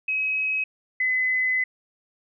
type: tone pair in turn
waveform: sine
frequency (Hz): 2549 / 2023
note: D#7 / B6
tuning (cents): +41 / +41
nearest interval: major third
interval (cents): 400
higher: first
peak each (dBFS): -22 / -20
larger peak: second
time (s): 0.08-0.64 / 1-1.64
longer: second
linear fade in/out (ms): 5
effects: none